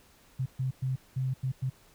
sine tone bursts at uneven times, 130.7 Hz, C3, 1 cent flat, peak -27 dBFS, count 6, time 0.39-0.46 / 0.59-0.71 / 0.82-0.96 / 1.16-1.34 / 1.43-1.52 / 1.62-1.7 s, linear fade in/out 10 ms, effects pink hiss -60 dBFS RMS until 1.94 s

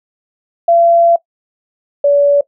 sine tone pair in turn, 680 / 571.8 Hz, F5 / D5, -46 / -46 cents, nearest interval minor third, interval 300 cents, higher first, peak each -6 dBFS, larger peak neither, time 0.68-1.16 / 2.04-2.41 s, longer first, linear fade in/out 5 ms, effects noise-tail reverb RT60 0.1 s tail -19 dB re dry

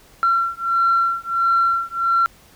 sine beating tone pair, 1361 / 1362.5 Hz, F6 / F6, -45 / -43 cents, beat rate 1.5 Hz, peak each -18 dBFS, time 0.23-2.26 s, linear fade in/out 0 ms, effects tanh soft clip ceiling -9 dBFS + pink hiss -50 dBFS RMS until 2.55 s

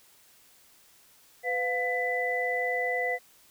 sine tone cluster, 501 / 709 / 1995 Hz, B4 / F5 / B6, +25 / +26 / +17 cents, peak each -31 / -32 / -29 dBFS, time 1.43-3.19 s, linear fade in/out 50 ms, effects white hiss -59 dBFS RMS until 3.5 s

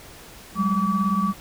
sine tone cluster, 187.5 / 204.8 / 1147 Hz, F#3 / G#3 / D6, +23 / -24 / -41 cents, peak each -23 dBFS, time 0.55-1.34 s, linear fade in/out 50 ms, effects tanh soft clip ceiling -10 dBFS + pink hiss -44 dBFS RMS until 1.4 s

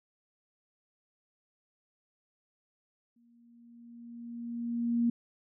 sine tone with exponential growth, 235.6 Hz, A#3, 19 cents sharp, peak -23 dBFS, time 3.16-5.1 s, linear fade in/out 5 ms, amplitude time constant 420 ms, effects none

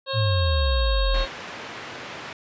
harmonic tone, 539 Hz, C#5, 49 cents flat, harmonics 1 / 2 / 3 / 5 / 6 / 7 / 8, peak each -28 / -32 / -35 / -38 / -38 / -32 / -34 dBFS, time 0.06-1.28 s, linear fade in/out 50 ms
sine exponential sweep, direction down, 115.4 to 37.91 Hz, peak -19 dBFS, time 0.13-1.26 s, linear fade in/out 50 ms
white band-pass noise, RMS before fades -37 dBFS, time 1.14-2.33 s, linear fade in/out 2 ms, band 100 to 2300 Hz, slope 12 dB/octave
effects resampled to 16000 Hz

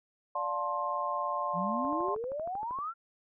sine chord, D minor seventh, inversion none, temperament just, 587.3 / 704.8 / 881 / 1057.2 Hz, D5 / F5 / A5 / C6, 0 / +16 / +2 / +18 cents, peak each -37 / -38 / -38 / -32 dBFS, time 0.35-2.15 s, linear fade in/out 5 ms
sine exponential sweep, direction up, 164.81 to 1400 Hz, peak -33 dBFS, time 1.53-2.94 s, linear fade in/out 50 ms
click train, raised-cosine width 1 ms, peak -32 dBFS, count 13, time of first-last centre 1.85-2.788 s, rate 12.8 Hz
effects none

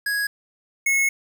square tone pair in turn, 1661.2 / 2183 Hz, G#6 / C#7, 0 / -27 cents, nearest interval perfect fourth, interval 473 cents, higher second, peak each -22 / -18 dBFS, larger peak second, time 0.06-0.27 / 0.86-1.09 s, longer second, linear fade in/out 5 ms, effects 8-bit

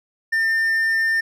triangle tone, 1802 Hz, A6, 41 cents sharp, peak -15 dBFS, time 0.32-1.21 s, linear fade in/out 10 ms, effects none

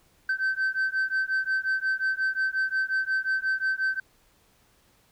sine beating tone pair, 1542 / 1547.6 Hz, G6 / G6, -29 / -23 cents, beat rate 5.6 Hz, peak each -25 dBFS, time 0.29-4 s, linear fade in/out 5 ms, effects tanh soft clip ceiling -21 dBFS + pink hiss -63 dBFS RMS until 5.11 s

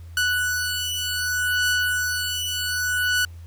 sawtooth beating tone pair, 1480 / 1480.66 Hz, F#6 / F#6, 0 / +1 cents, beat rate 0.66 Hz, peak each -21 / -21 dBFS, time 0.17-3.25 s, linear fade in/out 2 ms, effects added 84 Hz sine -37 dBFS peak until 3.46 s + pink hiss -57 dBFS RMS until 3.46 s

